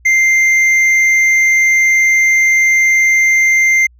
triangle tone with hard clipping, 2093 Hz, C7, in tune, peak -9 dBFS, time 0.05-3.87 s, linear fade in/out 10 ms, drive 8 dB, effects added 60 Hz sine -43 dBFS peak until 3.99 s

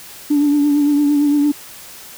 sine tone with vibrato, 290.7 Hz, D4, 18 cents flat, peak -10 dBFS, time 0.3-1.52 s, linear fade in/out 10 ms, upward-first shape triangle, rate 8.8 Hz, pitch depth 42 cents each way, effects tanh soft clip ceiling -7 dBFS + white hiss -37 dBFS RMS until 2.17 s

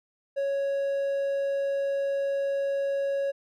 triangle tone, 554.4 Hz, C#5, in tune, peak -23 dBFS, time 0.36-3.32 s, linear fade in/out 20 ms, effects none

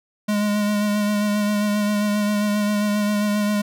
square tone with vibrato, 207.7 Hz, G#3, in tune, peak -19 dBFS, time 0.28-3.62 s, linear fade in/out 10 ms, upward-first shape sine, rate 7.5 Hz, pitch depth 22 cents each way, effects none

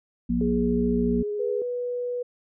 harmonic tone, 59.8 Hz, A#1, 45 cents sharp, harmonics 1 / 3 / 4, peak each -30 / -27 / -23 dBFS, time 0.29-1.23 s, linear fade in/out 10 ms
sine tone with vibrato, 415.5 Hz, G#4, 1 cent sharp, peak -26 dBFS, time 0.41-1.62 s, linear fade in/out 2 ms, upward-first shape sine, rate 14 Hz, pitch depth 12 cents each way
sine tone, 490 Hz, B4, 14 cents flat, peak -26 dBFS, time 1.39-2.23 s, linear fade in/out 10 ms
effects none

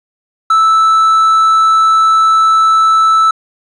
triangle tone, 1315 Hz, E6, 5 cents flat, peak -4 dBFS, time 0.5-3.31 s, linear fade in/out 5 ms, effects resampled to 22050 Hz + 7-bit

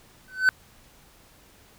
triangle tone with exponential growth, 1517 Hz, F#6, 43 cents sharp, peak -10 dBFS, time 0.28-0.49 s, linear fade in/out 0 ms, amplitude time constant 45 ms, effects pink hiss -55 dBFS RMS until 1.78 s

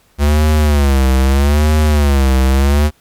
square tone with vibrato, 71 Hz, C#2, 42 cents sharp, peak -9 dBFS, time 0.18-2.91 s, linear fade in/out 50 ms, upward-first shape sine, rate 0.79 Hz, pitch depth 140 cents each way, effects pink hiss -53 dBFS RMS until 3 s + MP3 96 kbps

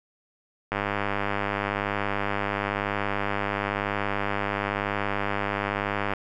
click train, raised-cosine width 0.5 ms, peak -11 dBFS, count 548, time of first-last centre 0.72-6.136 s, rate 101 Hz, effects none

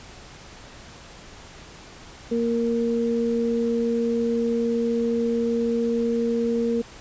sine tone pair together, 233.3 / 465.5 Hz, A#3 / A#4, +2 / -2 cents, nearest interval octave, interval 1196 cents, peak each -23 dBFS, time 2.31-6.82 s, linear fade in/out 10 ms, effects pink hiss -44 dBFS RMS until 7 s + resampled to 16000 Hz

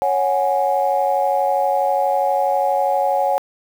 sine chord, C# suspended fourth, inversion none, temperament just, 554.4 / 739.2 / 831.5 Hz, C#5 / F#5 / G#5, 0 / -2 / +2 cents, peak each -19 dBFS, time 0.02-3.38 s, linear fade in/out 0 ms, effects tanh soft clip ceiling -6 dBFS + 7-bit

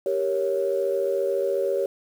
sine chord, G diminished, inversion none, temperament equal, 392 / 466.2 / 554.4 Hz, G4 / Bb4 / Db5, 0 / 0 / 0 cents, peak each -25 / -28 / -24 dBFS, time 0.06-1.86 s, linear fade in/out 2 ms, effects tanh soft clip ceiling -12 dBFS + 8-bit

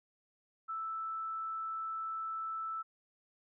sine tone, 1318.5 Hz, E6, in tune, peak -36 dBFS, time 0.68-2.83 s, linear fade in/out 20 ms, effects none

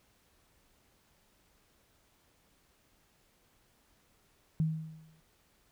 sine tone with exponential decay, 158.5 Hz, D#3, 32 cents sharp, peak -24 dBFS, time 4.6-5.2 s, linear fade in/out 0 ms, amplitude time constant 130 ms, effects pink hiss -69 dBFS RMS until 5.71 s

